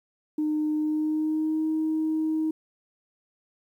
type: tone with pitch glide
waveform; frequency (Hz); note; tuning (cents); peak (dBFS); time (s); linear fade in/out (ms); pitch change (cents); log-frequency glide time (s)
sine; 305.2 to 314.7; D#4 to D#4; -33 to +20; -22; 0.38-2.51; 5; +53; 0.75-1.66
effects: tanh soft clip ceiling -19 dBFS + 10-bit

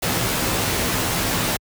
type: noise with comb filter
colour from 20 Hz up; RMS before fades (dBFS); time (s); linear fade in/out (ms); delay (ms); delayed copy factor
pink; -21; 0.02-1.57; 10; 14; -0.55
effects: high-pass 60 Hz 12 dB/octave

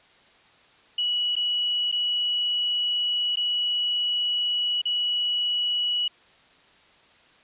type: tone with dropouts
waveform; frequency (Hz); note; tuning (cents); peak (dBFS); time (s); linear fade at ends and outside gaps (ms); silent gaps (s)
sine; 2931; F#7; -17; -22; 0.98-6.08; 5; 1.355-1.364 / 1.916-1.924 / 3.358-3.37 / 4.817-4.854
effects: white hiss -56 dBFS RMS until 7.43 s + resampled to 8000 Hz

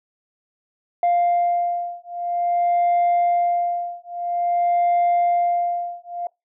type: beating tone pair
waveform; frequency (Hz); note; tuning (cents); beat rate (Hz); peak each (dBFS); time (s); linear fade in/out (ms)
sine; 698.5 / 699; F5 / F5; 0 / +1; 0.5; -19 / -19; 1.03-6.27; 2
effects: noise-tail reverb RT60 0.2 s tail -25 dB re dry + tanh soft clip ceiling -13 dBFS

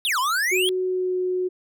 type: exponential two-way sweep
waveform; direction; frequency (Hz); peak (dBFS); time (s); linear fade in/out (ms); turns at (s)
square; down then up; 3865 to 971 to 3348; -21; 0.05-0.69; 0; 0.19
type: tone with pitch glide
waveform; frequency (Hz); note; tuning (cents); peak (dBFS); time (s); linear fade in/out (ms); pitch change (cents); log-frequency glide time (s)
sine; 370 to 366.2; F#4 to F#4; 0 to -18; -21; 0.51-1.49; 20; -18; 0.85-1.17
effects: none

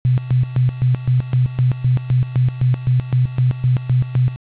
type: tone with tremolo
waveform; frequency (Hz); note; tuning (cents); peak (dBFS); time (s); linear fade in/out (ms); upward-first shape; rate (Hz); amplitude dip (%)
sine; 126.2; B2; +38; -11; 0.05-4.36; 0; square; 3.9; 80
effects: resampled to 8000 Hz + 7-bit

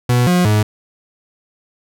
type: tone with pitch steps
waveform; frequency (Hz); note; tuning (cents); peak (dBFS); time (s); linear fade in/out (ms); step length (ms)
40% pulse; 122.8 / 178.9 / 106.1; B2 / F3 / G#2; -9 / +42 / +38; -10; 0.09-0.63; 5; 180
effects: none

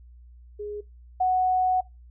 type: tone pair in turn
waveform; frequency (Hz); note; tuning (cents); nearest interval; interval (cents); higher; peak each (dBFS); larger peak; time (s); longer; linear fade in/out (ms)
sine; 415.3 / 740; G#4 / F#5; 0 / 0; minor seventh; 1000; second; -31 / -19; second; 0.59-0.81 / 1.2-1.81; second; 10
effects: noise-tail reverb RT60 0.2 s tail -21 dB re dry + added 60 Hz sine -46 dBFS peak until 2.1 s

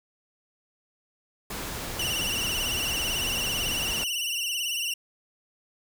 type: noise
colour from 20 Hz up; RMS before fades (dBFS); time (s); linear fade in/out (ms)
pink; -34; 1.5-4.04; 5
type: tone with vibrato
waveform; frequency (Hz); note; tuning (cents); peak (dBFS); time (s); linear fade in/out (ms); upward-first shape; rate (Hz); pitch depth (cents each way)
sawtooth; 2855; F7; +37; -24; 1.99-4.94; 5; sine; 18; 85
effects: none

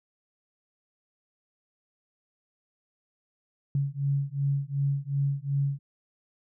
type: beating tone pair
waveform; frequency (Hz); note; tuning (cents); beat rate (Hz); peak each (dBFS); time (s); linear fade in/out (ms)
sine; 138.59 / 141.29; C#3 / C#3; 0 / +33; 2.7; -28; 3.75-5.79; 2
effects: none

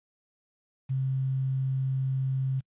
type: tone with quantisation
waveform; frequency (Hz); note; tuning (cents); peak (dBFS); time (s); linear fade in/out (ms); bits
sine; 132.7; C3; +25; -25; 0.89-2.61; 20; 9
effects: noise-tail reverb RT60 0.1 s tail -26 dB re dry + resampled to 8000 Hz

